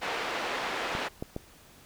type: band-pass noise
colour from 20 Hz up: pink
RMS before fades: -33 dBFS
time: 0.01-1.09 s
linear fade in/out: 20 ms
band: 500 to 3000 Hz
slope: 12 dB/octave
type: clicks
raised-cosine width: 2 ms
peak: -20 dBFS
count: 3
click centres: 0.951 / 1.225 / 1.364 s
effects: pink hiss -55 dBFS RMS until 1.85 s